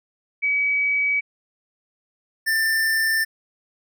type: tone pair in turn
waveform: sine / square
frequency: 2276 / 1785.3 Hz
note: C#7 / A6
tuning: +45 / +25 cents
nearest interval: major third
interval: 420 cents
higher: first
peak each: -18 / -19 dBFS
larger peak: first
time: 0.42-1.21 / 2.46-3.25 s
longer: neither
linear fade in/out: 20 ms
effects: none